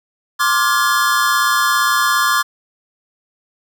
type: chord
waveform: square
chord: D half-diminished seventh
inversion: third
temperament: just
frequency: 1057.2 / 1174.7 / 1409.6 / 1691.5 Hz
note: C6 / D6 / F6 / Ab6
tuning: +18 / 0 / +16 / +31 cents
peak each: -20 / -18 / -20 / -20 dBFS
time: 0.39-2.43 s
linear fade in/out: 20 ms
effects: none